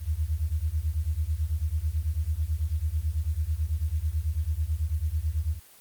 sine beating tone pair, 73.42 / 82.52 Hz, D2 / E2, 0 / +2 cents, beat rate 9.1 Hz, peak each -28 dBFS, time 0-5.6 s, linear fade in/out 50 ms, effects white hiss -53 dBFS RMS until 5.8 s + Opus 24 kbps

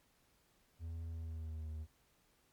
triangle tone with pitch glide, 82.41 to 77.92 Hz, E2 to D#2, 0 to +3 cents, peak -39 dBFS, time 0.79-1.87 s, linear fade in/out 50 ms, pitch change -97 cents, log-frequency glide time 1.1-1.7 s, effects pink hiss -73 dBFS RMS until 2.52 s + MP3 96 kbps

